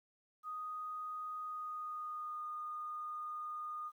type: tone with pitch glide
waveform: sine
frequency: 1244.5 to 1225.2 Hz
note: D#6 to D#6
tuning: 0 to -27 cents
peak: -40 dBFS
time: 0.43-3.92 s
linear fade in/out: 50 ms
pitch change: -27 cents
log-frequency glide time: 1.42-2.42 s
effects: 12-bit